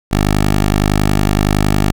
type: tone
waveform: 10% pulse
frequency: 50.8 Hz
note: G#1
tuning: 38 cents flat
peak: -3 dBFS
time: 0.11-1.92 s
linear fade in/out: 10 ms
effects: none